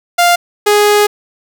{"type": "tone pair in turn", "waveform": "sawtooth", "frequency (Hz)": [698.5, 415.3], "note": ["F5", "G#4"], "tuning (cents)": [0, 0], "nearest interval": "major sixth", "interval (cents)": 900, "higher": "first", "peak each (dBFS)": -3, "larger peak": "neither", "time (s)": [[0.18, 0.36], [0.66, 1.07]], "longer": "second", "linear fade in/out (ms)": 10, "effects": []}